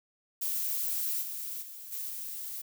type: noise with level steps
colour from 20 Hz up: violet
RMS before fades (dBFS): -32 / -38 / -45 / -37 / -39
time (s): 0.41-2.62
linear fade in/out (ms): 10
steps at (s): 1.21 / 1.61 / 1.91 / 2.09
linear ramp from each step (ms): 20
effects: none